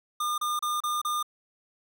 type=tone bursts; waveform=square; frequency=1209 Hz; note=D6; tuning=50 cents sharp; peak=-27 dBFS; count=5; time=0.2-1.228 s; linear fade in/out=5 ms; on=180 ms; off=32 ms; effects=none